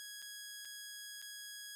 10% pulse tone with dropouts, 1661.2 Hz, G#6, in tune, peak -38 dBFS, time 0-1.75 s, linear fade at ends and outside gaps 0 ms, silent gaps 0.219-0.224 / 0.649-0.654 / 1.217-1.224 s, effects none

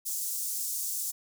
pink high-pass noise, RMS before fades -33 dBFS, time 0.05-1.12 s, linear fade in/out 20 ms, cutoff 6500 Hz, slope 24 dB/octave, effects none

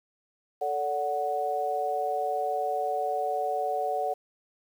sine chord, D major, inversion second, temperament equal with one note detuned, 440 / 576.2 / 740 Hz, A4 / D5 / F#5, 0 / -33 / 0 cents, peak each -33 / -32 / -28 dBFS, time 0.61-4.14 s, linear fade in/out 10 ms, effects 9-bit

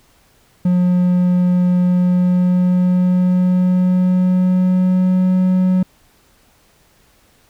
triangle tone with pitch glide, 179.4 to 184.55 Hz, F3 to F#3, +47 to -4 cents, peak -9 dBFS, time 0.65-5.83 s, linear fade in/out 5 ms, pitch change +49 cents, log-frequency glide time 1.82-5.35 s, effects pink hiss -54 dBFS RMS until 7.49 s

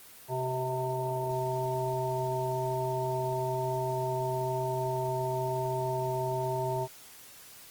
harmonic tone with a mistuned harmonic, 129.5 Hz, C3, 17 cents flat, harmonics 1 / 3 / 5 / 7, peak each -34 / -34 / -34 / -34 dBFS, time 0.28-6.88 s, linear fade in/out 50 ms, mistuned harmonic 3, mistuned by -21 cents, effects white hiss -51 dBFS RMS until 7.7 s + Opus 24 kbps

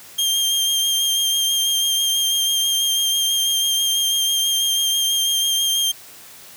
sawtooth tone with vibrato, 3195 Hz, G7, 32 cents sharp, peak -14 dBFS, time 0.18-5.92 s, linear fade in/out 10 ms, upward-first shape sine, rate 6.1 Hz, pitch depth 18 cents each way, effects white hiss -42 dBFS RMS until 6.56 s + high-pass 60 Hz 12 dB/octave

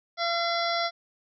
harmonic tone, 682 Hz, F5, 41 cents flat, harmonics 1 / 2 / 3 / 5 / 6 / 7 / 8, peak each -28 / -31 / -33 / -35 / -36 / -36 / -37 dBFS, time 0.17-0.91 s, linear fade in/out 50 ms, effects none

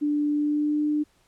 sine tone with pitch glide, 294.7 to 299.2 Hz, D4 to D4, +6 to +32 cents, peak -21 dBFS, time 0.01-1.04 s, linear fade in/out 20 ms, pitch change +26 cents, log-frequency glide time 0.32-0.82 s, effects pink hiss -64 dBFS RMS until 1.27 s + low-pass 11000 Hz 12 dB/octave

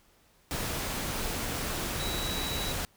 sine tone in noise, 3905 Hz, B7, 20 cents flat, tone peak -36 dBFS, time 2-2.72 s, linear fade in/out 0 ms, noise pink, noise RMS -33 dBFS, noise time 0.51-2.85 s, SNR -6 dB, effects pink hiss -64 dBFS RMS until 2.96 s

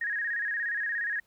sine tone with vibrato, 1760 Hz, A6, in tune, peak -28 dBFS, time 0.01-1.2 s, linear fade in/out 5 ms, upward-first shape square, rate 17 Hz, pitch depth 92 cents each way, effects pink hiss -69 dBFS RMS until 1.26 s

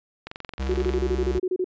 click train, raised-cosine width 0.3 ms, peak -19 dBFS, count 16, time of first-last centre 0.27-0.937 s, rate 22.5 Hz
square tone with pitch glide, 66.2 to 65.7 Hz, C2 to C2, +21 to +8 cents, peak -26 dBFS, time 0.59-1.39 s, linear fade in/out 10 ms, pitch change -13 cents, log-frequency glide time 0.89-1.24 s
sine tone bursts, 367.7 Hz, F#4, 11 cents flat, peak -21 dBFS, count 12, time 0.69-1.644 s, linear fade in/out 5 ms, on 52 ms, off 30 ms
effects resampled to 16000 Hz

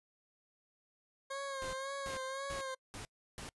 20% pulse tone with vibrato, 539 Hz, C#5, 49 cents flat, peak -34 dBFS, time 1.3-2.75 s, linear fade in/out 10 ms, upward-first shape sine, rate 1.9 Hz, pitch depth 53 cents each way
pink noise bursts, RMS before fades -46 dBFS, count 5, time 1.62-3.49 s, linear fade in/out 0 ms, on 110 ms, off 330 ms
effects noise-tail reverb RT60 0.1 s tail -26 dB re dry + resampled to 24000 Hz

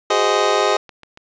25% pulse chord, Ab dominant seventh, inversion third, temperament just, 373.8 / 415.3 / 519.1 / 623 Hz, Gb4 / Ab4 / C5 / Eb5, +18 / 0 / -14 / +2 cents, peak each -19 / -15 / -18 / -16 dBFS, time 0.1-0.77 s, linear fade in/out 5 ms
click train, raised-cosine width 0.3 ms, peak -24 dBFS, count 6, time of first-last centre 0.47-1.174 s, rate 7.1 Hz
effects resampled to 16000 Hz + 7-bit

